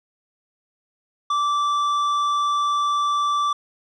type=tone with tanh clipping; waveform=sine; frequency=1166 Hz; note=D6; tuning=13 cents flat; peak=-20 dBFS; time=1.3-3.53 s; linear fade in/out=5 ms; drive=9 dB; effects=none